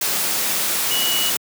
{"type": "tone in noise", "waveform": "sine", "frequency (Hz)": 2930, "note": "F#7", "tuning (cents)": -18, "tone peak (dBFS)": -21, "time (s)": [0.91, 1.3], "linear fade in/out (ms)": 5, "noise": "white", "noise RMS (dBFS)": -21, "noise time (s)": [0.01, 1.37], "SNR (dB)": -3, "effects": ["high-pass 150 Hz 12 dB/octave"]}